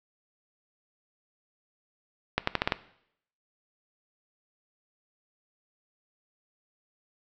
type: accelerating click train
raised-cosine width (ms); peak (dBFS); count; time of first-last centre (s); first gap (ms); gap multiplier
0.3; -7; 6; 2.38-2.722; 94; 0.84
effects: noise-tail reverb RT60 0.7 s tail -17 dB re dry + low-pass 5000 Hz 12 dB/octave